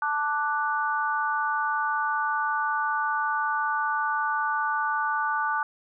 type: chord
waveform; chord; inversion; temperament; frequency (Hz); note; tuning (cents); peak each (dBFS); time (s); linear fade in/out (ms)
sine; D major; second; equal; 880 / 1174.7 / 1480; A5 / D6 / F#6; 0 / 0 / 0; -28; 0.02-5.63; 2
effects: none